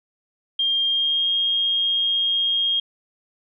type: tone with pitch glide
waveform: sine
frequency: 3207 to 3242 Hz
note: G7 to G#7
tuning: +39 to -42 cents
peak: -18 dBFS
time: 0.59-2.8 s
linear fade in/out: 5 ms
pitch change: +19 cents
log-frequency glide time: 0.84-1.3 s
effects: none